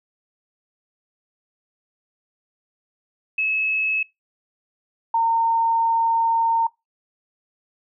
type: tone pair in turn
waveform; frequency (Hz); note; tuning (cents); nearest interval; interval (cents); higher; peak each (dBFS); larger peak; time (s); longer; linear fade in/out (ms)
sine; 2586 / 914.3; E7 / A#5; -34 / -34; octave + tritone; 1800; first; -19 / -16; second; 3.38-4.03 / 5.14-6.67; second; 5
effects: noise-tail reverb RT60 0.2 s tail -23 dB re dry